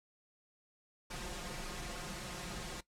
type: noise with comb filter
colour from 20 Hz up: pink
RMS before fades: -43 dBFS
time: 1.1-2.81 s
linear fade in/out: 10 ms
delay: 5.6 ms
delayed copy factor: +0.85
effects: noise-tail reverb RT60 0.1 s tail -18 dB re dry + low-pass 9000 Hz 12 dB/octave